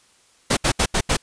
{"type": "noise bursts at uneven times", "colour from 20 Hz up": "pink", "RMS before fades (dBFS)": -18, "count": 5, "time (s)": [[0.5, 0.57], [0.64, 0.72], [0.79, 0.86], [0.94, 1.01], [1.09, 1.17]], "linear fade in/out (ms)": 10, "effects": ["white hiss -57 dBFS RMS until 1.22 s", "resampled to 22050 Hz"]}